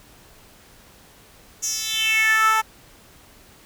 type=tone with high-pass filter sweep; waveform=10% pulse; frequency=440 Hz; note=A4; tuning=in tune; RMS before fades=-20 dBFS; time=1.62-2.62 s; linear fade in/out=20 ms; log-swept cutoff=6500 to 970 Hz; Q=4.9; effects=pink hiss -50 dBFS RMS until 3.65 s